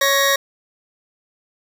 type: tone pair together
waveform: 20% pulse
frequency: 554.4 / 1885.4 Hz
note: C#5 / A#6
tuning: 0 / +19 cents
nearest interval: octave + major sixth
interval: 2119 cents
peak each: -12 dBFS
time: 0.01-0.36 s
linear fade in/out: 5 ms
effects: 7-bit